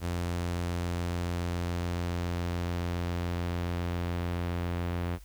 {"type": "tone with low-pass filter sweep", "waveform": "sawtooth", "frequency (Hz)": 87.1, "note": "F2", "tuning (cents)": -4, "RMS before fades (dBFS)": -32, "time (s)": [0, 5.19], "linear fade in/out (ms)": 50, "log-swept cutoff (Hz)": [11000, 3100], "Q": 0.75, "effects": ["added 50 Hz sine -47 dBFS peak until 5.24 s", "white hiss -60 dBFS RMS until 5.24 s"]}